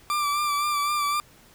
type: tone with vibrato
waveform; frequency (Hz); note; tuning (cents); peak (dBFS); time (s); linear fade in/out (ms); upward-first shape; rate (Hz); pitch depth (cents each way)
40% pulse; 1174.7; D6; 0; -22; 0.1-1.2; 0; sine; 3.9; 32
effects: pink hiss -54 dBFS RMS until 1.54 s